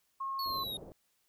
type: tone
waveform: sine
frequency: 1081 Hz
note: C#6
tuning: 44 cents flat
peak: -34 dBFS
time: 0.2-0.64 s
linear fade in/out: 10 ms
type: linear sweep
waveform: square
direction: down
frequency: 4435 to 3700 Hz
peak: -37 dBFS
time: 0.39-0.77 s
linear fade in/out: 2 ms
type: low-pass noise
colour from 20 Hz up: white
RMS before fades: -49 dBFS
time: 0.46-0.92 s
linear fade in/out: 0 ms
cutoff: 610 Hz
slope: 24 dB/octave
effects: white hiss -75 dBFS RMS until 1.28 s